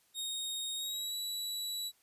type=tone with pitch glide; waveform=sawtooth; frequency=3729 to 3926 Hz; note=A#7 to B7; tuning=0 to -11 cents; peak=-33 dBFS; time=0.14-1.92 s; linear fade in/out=50 ms; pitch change=+89 cents; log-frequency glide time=0.76-1.15 s; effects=white hiss -70 dBFS RMS until 2.02 s + resampled to 32000 Hz